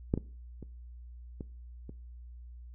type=clicks; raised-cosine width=3 ms; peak=-13 / -20 / -30 / -26 / -30 dBFS; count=5; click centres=0.139 / 0.176 / 0.627 / 1.408 / 1.894 s; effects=noise-tail reverb RT60 0.4 s tail -21 dB re dry + added 60 Hz sine -45 dBFS peak until 2.74 s